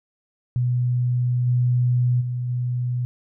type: tone with level steps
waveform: sine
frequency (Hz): 123.47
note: B2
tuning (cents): 0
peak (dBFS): -18 / -16 / -23 / -21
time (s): 0.56-3.05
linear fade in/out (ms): 0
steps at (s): 1.46 / 2.2 / 2.48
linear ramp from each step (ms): 20
effects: none